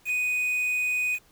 triangle tone with quantisation, 2489 Hz, D#7, in tune, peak -22 dBFS, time 0.05-1.19 s, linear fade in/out 50 ms, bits 7, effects pink hiss -60 dBFS RMS until 1.31 s

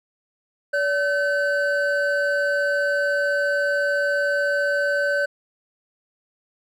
triangle tone pair together, 573 / 1528.6 Hz, D5 / G6, -43 / -44 cents, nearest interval octave + perfect fourth, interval 1699 cents, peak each -20 dBFS, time 0.73-5.26 s, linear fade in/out 10 ms, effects none

